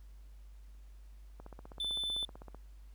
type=click train; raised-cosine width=1 ms; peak=-35 dBFS; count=19; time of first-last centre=1.4-2.546 s; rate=15.7 Hz
type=tone; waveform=triangle; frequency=3521 Hz; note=A7; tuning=in tune; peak=-32 dBFS; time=1.8-2.25 s; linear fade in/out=2 ms
effects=added 50 Hz sine -50 dBFS peak until 2.94 s + pink hiss -71 dBFS RMS until 2.94 s